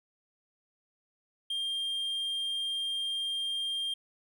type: tone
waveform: triangle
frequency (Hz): 3199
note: G7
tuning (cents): +34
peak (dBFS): -29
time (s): 1.5-3.94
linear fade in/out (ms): 5
effects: none